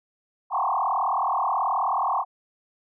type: tone with frequency modulation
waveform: sine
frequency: 932.3 Hz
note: A#5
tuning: in tune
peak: -21 dBFS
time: 0.5-2.25 s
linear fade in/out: 50 ms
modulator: 38.7 Hz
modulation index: 5.3
effects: none